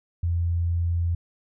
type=tone; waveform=sine; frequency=85.4 Hz; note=F2; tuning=38 cents flat; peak=-21 dBFS; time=0.23-1.15 s; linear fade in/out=5 ms; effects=none